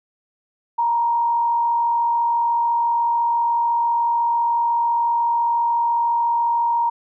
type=tone with frequency modulation; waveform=sine; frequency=938 Hz; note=A#5; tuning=11 cents sharp; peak=-16 dBFS; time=0.78-6.9 s; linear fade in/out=10 ms; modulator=45.9 Hz; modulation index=0.34; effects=none